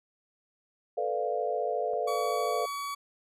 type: chord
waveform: sine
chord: B half-diminished seventh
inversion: third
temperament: equal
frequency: 440 / 493.9 / 587.3 / 698.5 Hz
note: A4 / B4 / D5 / F5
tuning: 0 / 0 / 0 / 0 cents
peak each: -33 / -33 / -34 / -32 dBFS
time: 0.97-2.66 s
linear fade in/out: 10 ms
type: click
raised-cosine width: 1 ms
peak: -37 dBFS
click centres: 1.935 s
type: tone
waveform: 40% pulse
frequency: 1133 Hz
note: C#6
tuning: 37 cents sharp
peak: -32 dBFS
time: 2.07-2.95 s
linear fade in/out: 10 ms
effects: resampled to 32000 Hz